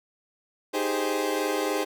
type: chord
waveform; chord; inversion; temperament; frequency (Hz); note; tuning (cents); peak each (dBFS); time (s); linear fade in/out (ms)
30% pulse; Ab major seventh; second; equal; 311.1 / 392 / 415.3 / 523.3; Eb4 / G4 / Ab4 / C5; 0 / 0 / 0 / 0; -28; 0.73-1.85; 20
effects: none